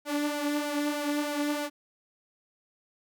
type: tone with flanger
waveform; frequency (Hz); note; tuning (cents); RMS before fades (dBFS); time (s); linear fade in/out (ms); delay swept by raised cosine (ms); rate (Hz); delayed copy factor
sawtooth; 293.1; D4; -3; -30; 0.05-1.7; 50; 1.3 to 4; 3.2; +0.55
effects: none